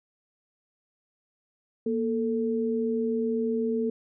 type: tone pair together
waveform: sine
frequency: 235.1 / 443 Hz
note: A#3 / A4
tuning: +15 / +12 cents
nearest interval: major seventh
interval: 1097 cents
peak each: -27 dBFS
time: 1.86-3.9 s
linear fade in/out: 5 ms
effects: none